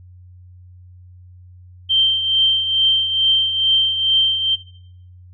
sine tone with tremolo, 3136 Hz, G7, in tune, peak -11 dBFS, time 1.89-4.56 s, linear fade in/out 20 ms, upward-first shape triangle, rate 2.3 Hz, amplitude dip 65%, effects noise-tail reverb RT60 0.7 s tail -17 dB re dry + added 90 Hz sine -40 dBFS peak until 5.33 s

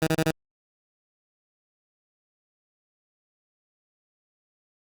15% pulse tone bursts, 159.7 Hz, D#3, 45 cents sharp, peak -14 dBFS, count 4, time 0.02-0.307 s, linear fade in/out 2 ms, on 47 ms, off 33 ms, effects Opus 48 kbps

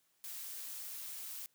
blue noise, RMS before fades -45 dBFS, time 0.24-1.46 s, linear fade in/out 0 ms, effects white hiss -75 dBFS RMS until 1.54 s + high-pass 100 Hz 12 dB/octave

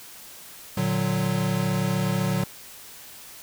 square chord, Bb augmented, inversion none, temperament equal with one note detuned, 116.54 / 148.97 / 185 Hz, Bb2 / D3 / F#3, 0 / +25 / 0 cents, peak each -29 / -28 / -26 dBFS, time 0.77-2.44 s, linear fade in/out 5 ms, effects white hiss -44 dBFS RMS until 3.42 s

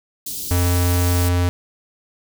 white band-stop noise, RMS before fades -28 dBFS, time 0.26-1.29 s, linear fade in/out 5 ms, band 370 to 3900 Hz, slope 24 dB/octave
square tone, 88.5 Hz, F2, 23 cents sharp, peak -16 dBFS, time 0.51-1.49 s, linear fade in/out 0 ms
effects none

